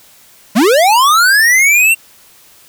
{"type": "linear sweep", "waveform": "square", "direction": "up", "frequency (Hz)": [183.7, 2756], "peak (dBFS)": -7, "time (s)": [0.55, 1.95], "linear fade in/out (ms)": 20, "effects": ["white hiss -44 dBFS RMS until 2.68 s"]}